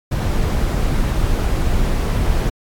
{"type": "noise", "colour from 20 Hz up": "brown", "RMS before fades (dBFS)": -17, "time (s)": [0.11, 2.5], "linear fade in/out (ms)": 10, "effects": ["AAC 64 kbps"]}